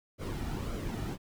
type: noise with flanger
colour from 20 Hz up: brown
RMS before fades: -36 dBFS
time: 0.18-1.18 s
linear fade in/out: 50 ms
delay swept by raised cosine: 1.1 to 1.92 ms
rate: 1.8 Hz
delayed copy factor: -0.5
effects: none